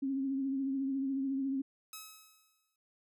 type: tone with vibrato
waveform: sine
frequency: 270.4 Hz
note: C#4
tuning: 43 cents flat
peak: -31 dBFS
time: 0.02-1.62 s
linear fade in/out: 10 ms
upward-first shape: triangle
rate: 14 Hz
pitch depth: 46 cents each way
type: tone with exponential decay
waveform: 5% pulse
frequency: 1284 Hz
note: E6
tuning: 46 cents flat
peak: -31 dBFS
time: 1.93-2.76 s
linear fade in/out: 2 ms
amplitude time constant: 180 ms
effects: none